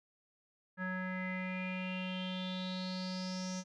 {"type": "tone with low-pass filter sweep", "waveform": "square", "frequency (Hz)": 185, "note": "F#3", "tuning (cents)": 0, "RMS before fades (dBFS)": -39, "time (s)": [0.77, 3.64], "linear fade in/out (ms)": 50, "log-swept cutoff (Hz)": [1600, 6100], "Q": 7.8, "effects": []}